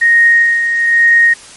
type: tone with tremolo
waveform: sine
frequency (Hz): 1864.7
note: A#6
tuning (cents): 0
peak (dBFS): -4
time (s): 0.01-1.34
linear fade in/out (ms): 10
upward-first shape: sine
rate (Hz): 1.1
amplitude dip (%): 55
effects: white hiss -35 dBFS RMS until 1.56 s + MP3 48 kbps